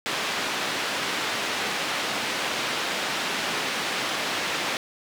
white band-pass noise, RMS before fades -28 dBFS, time 0.06-4.77 s, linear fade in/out 0 ms, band 190 to 3300 Hz, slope 12 dB/octave, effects none

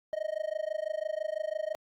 triangle tone with amplitude modulation, 623 Hz, D#5, 2 cents sharp, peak -25 dBFS, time 0.13-1.75 s, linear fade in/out 0 ms, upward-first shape sine, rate 26 Hz, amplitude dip 100%, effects Opus 48 kbps

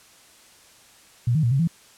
sine tone with pitch steps, 120 / 157.3 / 118.3 / 135.6 / 166.9 Hz, B2 / D#3 / A#2 / C#3 / E3, -49 / +19 / +26 / -38 / +22 cents, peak -17 dBFS, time 1.27-1.675 s, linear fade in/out 5 ms, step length 81 ms, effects white hiss -52 dBFS RMS until 1.97 s + low-pass 10000 Hz 12 dB/octave

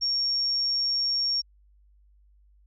sine tone, 5530 Hz, F8, 18 cents flat, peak -23 dBFS, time 0.01-1.42 s, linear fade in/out 20 ms, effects added 50 Hz sine -56 dBFS peak until 2.66 s

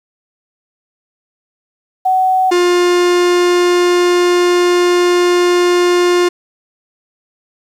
sine / 45% pulse tone pair in turn, 750 / 354 Hz, F#5 / F4, +23 / +23 cents, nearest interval octave + minor second, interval 1300 cents, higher first, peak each -9 dBFS, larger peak neither, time 2.05-2.51 / 2.51-6.29 s, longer second, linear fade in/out 10 ms, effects low-pass 8000 Hz 12 dB/octave + 7-bit

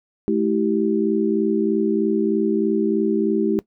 sine tone cluster, 214.2 / 324.8 / 388 Hz, A3 / E4 / G4, -46 / -26 / -18 cents, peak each -21 dBFS, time 0.28-3.59 s, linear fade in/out 0 ms, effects noise-tail reverb RT60 0.1 s tail -19 dB re dry

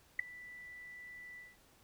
sine tone with ADSR envelope, 1975.5 Hz, B6, in tune, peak -24 dBFS, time 0.19-1.57 s, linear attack 5 ms, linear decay 4 ms, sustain -24 dB, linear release 190 ms, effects pink hiss -66 dBFS RMS until 1.83 s

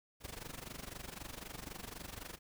pink noise with amplitude modulation, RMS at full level -44 dBFS, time 0.2-2.39 s, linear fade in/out 50 ms, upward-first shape sine, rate 23.9 Hz, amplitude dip 85%, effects none

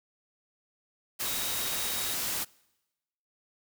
sine tone in noise, 3785 Hz, A#7, 26 cents sharp, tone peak -40 dBFS, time 1.24-2.15 s, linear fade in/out 20 ms, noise white, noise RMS -32 dBFS, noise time 1.19-2.45 s, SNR -11 dB, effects noise-tail reverb RT60 1.0 s tail -25 dB re dry

